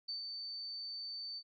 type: tone with ADSR envelope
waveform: sine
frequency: 4555 Hz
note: C#8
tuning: 46 cents sharp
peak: -37 dBFS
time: 0.08-1.43 s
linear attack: 12 ms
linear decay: 120 ms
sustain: -4 dB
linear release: 56 ms
effects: none